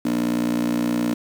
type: tone with high-pass filter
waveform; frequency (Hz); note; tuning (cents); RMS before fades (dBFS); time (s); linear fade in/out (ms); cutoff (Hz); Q
15% pulse; 59.4; A#1; +33; -22; 0.05-1.14; 5; 270; 6.8
effects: 7-bit